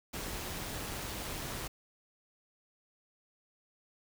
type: noise with amplitude modulation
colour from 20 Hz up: pink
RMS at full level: -38 dBFS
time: 0.13-1.68 s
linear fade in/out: 10 ms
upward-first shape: sine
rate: 198 Hz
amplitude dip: 40%
effects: none